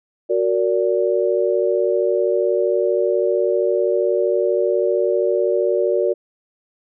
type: chord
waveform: sine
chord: Gb augmented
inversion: none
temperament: just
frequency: 370 / 462.5 / 578.1 Hz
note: Gb4 / Bb4 / D5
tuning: 0 / -14 / -27 cents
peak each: -19 / -20 / -20 dBFS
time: 0.29-6.14 s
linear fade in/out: 20 ms
effects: none